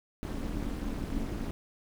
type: noise with amplitude modulation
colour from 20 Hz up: brown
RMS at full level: -30 dBFS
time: 0.23-1.51 s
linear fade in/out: 0 ms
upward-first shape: sine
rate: 250 Hz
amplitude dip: 100%
effects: none